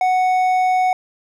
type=tone with hard clipping; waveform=triangle; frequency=740 Hz; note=F#5; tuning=in tune; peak=-15 dBFS; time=0.01-0.93 s; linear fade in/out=2 ms; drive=9 dB; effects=none

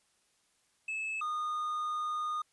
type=tone pair in turn; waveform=triangle; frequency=2605 / 1226.6 Hz; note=E7 / D#6; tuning=-21 / -25 cents; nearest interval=octave + minor second; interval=1304 cents; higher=first; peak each=-32 / -30 dBFS; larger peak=second; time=0.88-1.21 / 1.21-2.42 s; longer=second; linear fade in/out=5 ms; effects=white hiss -72 dBFS RMS until 2.52 s + resampled to 24000 Hz

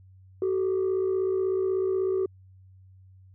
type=tone pair together; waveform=sine; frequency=378.3 / 434.6 Hz; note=F#4 / A4; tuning=+38 / -21 cents; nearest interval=major second; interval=241 cents; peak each=-22 / -30 dBFS; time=0.42-2.26 s; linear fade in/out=2 ms; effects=tanh soft clip ceiling -20 dBFS + added 94 Hz sine -50 dBFS peak until 3.34 s

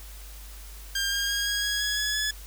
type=tone with pitch steps; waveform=15% pulse; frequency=1600 / 1614.9 / 1629.8 / 1645 / 1660.3 / 1675.7 / 1691.2 / 1706.9 Hz; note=G6 / G#6 / G#6 / G#6 / G#6 / G#6 / G#6 / G#6; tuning=+35 / -49 / -33 / -17 / -1 / +15 / +31 / +47 cents; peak=-19 dBFS; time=0.95-2.31 s; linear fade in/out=5 ms; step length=170 ms; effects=added 50 Hz sine -41 dBFS peak until 2.46 s + white hiss -48 dBFS RMS until 2.46 s

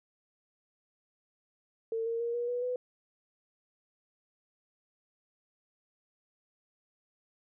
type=tone with pitch steps; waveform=sine; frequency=451.6 / 460.6 / 469.7 / 479 / 488.5 / 498.2 Hz; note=A4 / A#4 / A#4 / A#4 / B4 / B4; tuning=+45 / -21 / +13 / +47 / -19 / +15 cents; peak=-30 dBFS; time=1.92-2.76 s; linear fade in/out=2 ms; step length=140 ms; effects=none

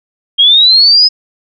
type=linear sweep; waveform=sine; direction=up; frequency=3200 to 5100 Hz; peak=-3 dBFS; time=0.38-1.09 s; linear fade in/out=20 ms; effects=none

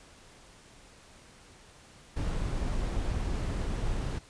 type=noise; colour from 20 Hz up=brown; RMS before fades=-31 dBFS; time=2.16-4.19 s; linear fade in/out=10 ms; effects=pink hiss -55 dBFS RMS until 4.29 s + resampled to 22050 Hz

